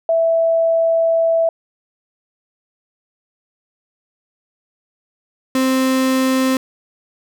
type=tone pair in turn; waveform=sine / 35% pulse; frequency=659.3 / 261.6 Hz; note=E5 / C4; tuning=0 / 0 cents; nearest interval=octave + major third; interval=1600 cents; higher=first; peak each=-12 dBFS; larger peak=neither; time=0.09-1.49 / 5.55-6.57 s; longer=first; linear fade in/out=2 ms; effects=none